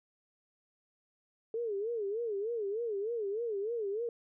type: tone with vibrato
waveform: sine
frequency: 432.6 Hz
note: A4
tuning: 29 cents flat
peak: -32 dBFS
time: 1.54-4.09 s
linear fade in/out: 2 ms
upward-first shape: sine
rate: 3.3 Hz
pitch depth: 170 cents each way
effects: none